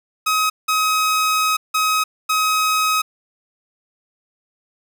sawtooth tone bursts at uneven times, 1268 Hz, D#6, 32 cents sharp, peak -12 dBFS, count 4, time 0.26-0.5 / 0.68-1.57 / 1.74-2.04 / 2.29-3.02 s, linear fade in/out 10 ms, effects none

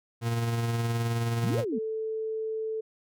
40% pulse tone with tremolo, 116.54 Hz, A#2, in tune, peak -24 dBFS, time 0.21-1.65 s, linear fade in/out 50 ms, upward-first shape sine, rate 19 Hz, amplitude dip 30%
sine exponential two-way sweep, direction up then down, 134.3 to 604 to 204.2 Hz, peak -28 dBFS, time 1.43-1.79 s, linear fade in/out 10 ms, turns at 1.59 s
sine tone, 440 Hz, A4, in tune, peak -29 dBFS, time 1.72-2.81 s, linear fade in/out 10 ms
effects none

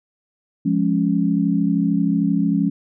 sine chord, Db major, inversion first, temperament equal, 174.61 / 207.7 / 277.2 Hz, F3 / Ab3 / Db4, 0 / 0 / 0 cents, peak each -20 dBFS, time 0.65-2.7 s, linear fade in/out 10 ms, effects none

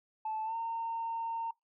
sine tone with pitch glide, 873 to 914.8 Hz, A5 to A#5, -14 to -33 cents, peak -32 dBFS, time 0.25-1.51 s, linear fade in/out 5 ms, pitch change +81 cents, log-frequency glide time 0.44-0.55 s, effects noise-tail reverb RT60 0.2 s tail -26 dB re dry + tanh soft clip ceiling -29 dBFS

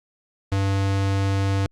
square tone, 97.9 Hz, G2, 2 cents flat, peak -20 dBFS, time 0.52-1.66 s, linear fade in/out 0 ms, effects low-pass 7000 Hz 12 dB/octave + Opus 48 kbps

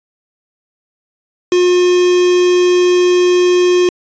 triangle tone with quantisation, 358.6 Hz, F4, 46 cents sharp, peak -6 dBFS, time 1.52-3.89 s, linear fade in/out 2 ms, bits 3, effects resampled to 16000 Hz

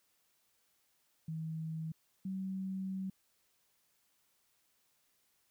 sine tone pair in turn, 160 / 190.27 Hz, D#3 / F#3, +49 / +49 cents, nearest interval minor third, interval 300 cents, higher second, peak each -37 / -36 dBFS, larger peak second, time 1.28-1.92 / 2.25-3.1 s, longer second, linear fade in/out 5 ms, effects white hiss -75 dBFS RMS until 5.5 s

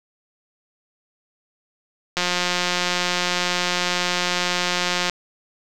click train, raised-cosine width 0.2 ms, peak -4 dBFS, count 522, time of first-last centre 2.17-5.097 s, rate 178 Hz, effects none

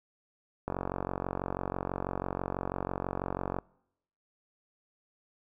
click train, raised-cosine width 1 ms, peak -18 dBFS, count 135, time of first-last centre 0.68-3.587 s, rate 46.1 Hz, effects noise-tail reverb RT60 0.8 s tail -25 dB re dry

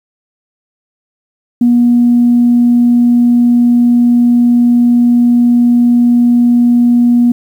sine tone, 240.5 Hz, B3, 46 cents flat, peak -4 dBFS, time 1.61-7.32 s, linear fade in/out 5 ms, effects tanh soft clip ceiling 0 dBFS + 7-bit

